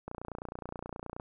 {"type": "click train", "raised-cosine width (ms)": 1, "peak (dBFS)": -25, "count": 34, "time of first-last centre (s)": [0.08, 1.199], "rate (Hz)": 29.5, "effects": []}